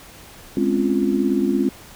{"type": "chord", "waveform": "sine", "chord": "Db major seventh", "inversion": "second", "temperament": "just", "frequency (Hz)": [207.9, 259.9, 277.2, 346.5], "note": ["Ab3", "C4", "Db4", "F4"], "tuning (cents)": [2, -11, 0, -14], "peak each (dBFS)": -22, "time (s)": [0.57, 1.69], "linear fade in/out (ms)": 2, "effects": ["pink hiss -43 dBFS RMS until 1.95 s"]}